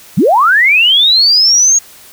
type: linear sweep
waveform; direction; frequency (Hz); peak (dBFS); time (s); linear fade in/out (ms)
sine; up; 128.1 to 6645; -5; 0.17-1.79; 10
effects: white hiss -38 dBFS RMS until 2.12 s